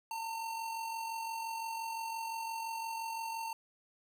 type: tone with amplitude modulation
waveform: square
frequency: 906 Hz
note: A#5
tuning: 50 cents flat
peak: -36 dBFS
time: 0.11-3.53 s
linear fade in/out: 2 ms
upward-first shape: sine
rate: 45.8 Hz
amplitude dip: 40%
effects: none